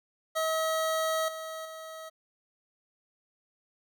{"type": "tone with level steps", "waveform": "25% pulse", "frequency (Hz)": 640, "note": "D#5", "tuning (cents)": 49, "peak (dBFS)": [-23, -33, -37], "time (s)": [0.35, 2.1], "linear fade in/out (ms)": 20, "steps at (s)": [1.28, 1.65], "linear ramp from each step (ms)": 5, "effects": []}